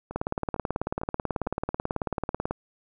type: two click trains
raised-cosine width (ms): 1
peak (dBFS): -23 / -13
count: 4 / 44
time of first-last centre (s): 0.11-1.467 / 0.16-2.51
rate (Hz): 2.21 / 18.3
effects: none

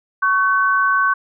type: tone pair together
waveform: sine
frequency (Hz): 1113.4 / 1523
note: C#6 / F#6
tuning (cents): +7 / +50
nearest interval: perfect fourth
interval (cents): 543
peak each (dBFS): -16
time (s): 0.22-1.14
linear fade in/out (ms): 10
effects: none

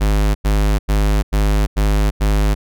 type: tone bursts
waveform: square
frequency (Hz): 51.4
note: G#1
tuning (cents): -17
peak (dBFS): -13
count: 6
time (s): 0-2.55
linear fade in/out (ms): 20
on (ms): 350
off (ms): 90
effects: none

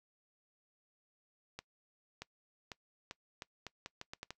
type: accelerating click train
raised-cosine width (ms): 0.2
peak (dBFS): -26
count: 11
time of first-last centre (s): 1.59-4.306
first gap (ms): 630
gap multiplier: 0.79
effects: noise-tail reverb RT60 0.1 s tail -22 dB re dry

